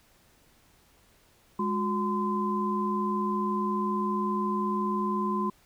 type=tone cluster; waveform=sine; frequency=206.9 / 361.5 / 1026 Hz; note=G#3 / F#4 / C6; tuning=-6 / -40 / -34 cents; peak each=-29 / -33 / -29 dBFS; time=1.59-5.5 s; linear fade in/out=5 ms; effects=pink hiss -62 dBFS RMS until 5.65 s